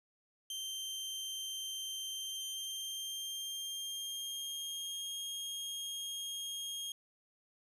sawtooth tone with pitch glide, 3136 to 3247 Hz, G7 to G#7, 0 to -40 cents, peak -36 dBFS, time 0.5-6.92 s, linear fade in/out 2 ms, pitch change +60 cents, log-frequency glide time 2.08-5.16 s, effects resampled to 32000 Hz + 12-bit

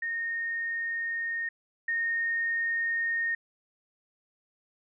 sine tone pair in turn, 1845 / 1845 Hz, A#6 / A#6, -18 / -18 cents, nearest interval unison, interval 0 cents, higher neither, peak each -29 / -26 dBFS, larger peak second, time 0.02-1.49 / 1.88-3.35 s, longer neither, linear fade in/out 5 ms, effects none

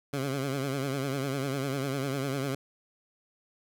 15% pulse tone with vibrato, 136.6 Hz, C#3, 25 cents flat, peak -23 dBFS, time 0.13-2.55 s, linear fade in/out 5 ms, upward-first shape triangle, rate 10 Hz, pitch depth 100 cents each way, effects none

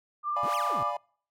sine tone with vibrato, 1187 Hz, D6, 18 cents sharp, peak -27 dBFS, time 0.23-0.93 s, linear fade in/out 50 ms, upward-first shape triangle, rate 20 Hz, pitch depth 27 cents each way
triangle chord, D diminished seventh, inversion none, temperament equal, 587.3 / 698.5 / 830.6 / 987.8 Hz, D5 / F5 / Ab5 / Cb6, 0 / 0 / 0 / 0 cents, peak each -34 dBFS, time 0.36-0.97 s, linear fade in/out 5 ms
sawtooth exponential two-way sweep, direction up then down, 97.9 to 3322 to 97.9 Hz, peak -34 dBFS, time 0.43-0.83 s, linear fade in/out 0 ms, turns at 0.55 s
effects noise-tail reverb RT60 0.5 s tail -26 dB re dry

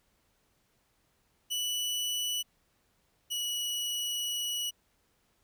sawtooth tone pair in turn, 2960 / 2931 Hz, F#7 / F#7, 0 / -17 cents, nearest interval unison, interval 17 cents, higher first, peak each -27 / -28 dBFS, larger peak first, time 1.5-2.43 / 3.3-4.71 s, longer second, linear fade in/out 20 ms, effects pink hiss -72 dBFS RMS until 5.43 s

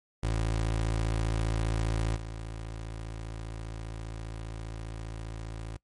25% pulse tone with level steps, 55 Hz, A1, in tune, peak -23 / -33 dBFS, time 0.23-5.77 s, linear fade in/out 5 ms, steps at 2.15 s, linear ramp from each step 20 ms, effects noise-tail reverb RT60 0.1 s tail -22 dB re dry + MP3 48 kbps

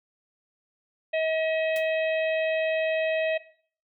harmonic tone, 638 Hz, D#5, 43 cents sharp, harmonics 1 / 3 / 4 / 5 / 6, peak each -24 / -34 / -33 / -42 / -46 dBFS, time 1.13-3.38 s, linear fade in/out 10 ms
white noise with exponential decay, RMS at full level -37 dBFS, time 1.76-1.85 s, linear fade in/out 1 ms, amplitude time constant 19 ms
effects noise-tail reverb RT60 0.5 s tail -17 dB re dry

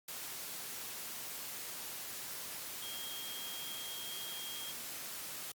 sine tone in noise, 3242 Hz, G#7, 42 cents flat, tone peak -45 dBFS, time 2.82-4.72 s, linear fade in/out 5 ms, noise white, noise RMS -44 dBFS, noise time 0.08-5.52 s, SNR -4 dB, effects high-pass 100 Hz 12 dB/octave + Opus 48 kbps

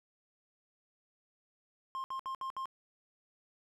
triangle tone bursts, 1060 Hz, C6, 22 cents sharp, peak -34 dBFS, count 5, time 1.95-2.656 s, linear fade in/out 0 ms, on 90 ms, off 64 ms, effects none

